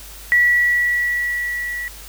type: tone with level ramp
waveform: sine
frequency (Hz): 1942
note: B6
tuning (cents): -30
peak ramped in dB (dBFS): -10 to -24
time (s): 0.32-1.88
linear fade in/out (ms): 0
effects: added 50 Hz sine -39 dBFS peak until 2.08 s + white hiss -39 dBFS RMS until 2.08 s